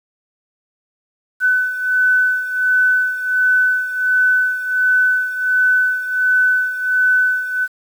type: beating tone pair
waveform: sine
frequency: 1504 / 1505.4 Hz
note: F#6 / F#6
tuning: +28 / +29 cents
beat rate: 1.4 Hz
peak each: -14 / -19 dBFS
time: 1.4-7.68 s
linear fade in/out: 50 ms
effects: 7-bit